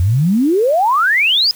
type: exponential sweep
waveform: sine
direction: up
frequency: 83.6 to 5140 Hz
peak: -10 dBFS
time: 0-1.51 s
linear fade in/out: 0 ms
effects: white hiss -40 dBFS RMS until 1.55 s